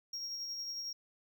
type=tone with tremolo; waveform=triangle; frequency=5588 Hz; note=F8; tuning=in tune; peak=-36 dBFS; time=0.13-0.93 s; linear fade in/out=5 ms; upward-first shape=sine; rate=11 Hz; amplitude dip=30%; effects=none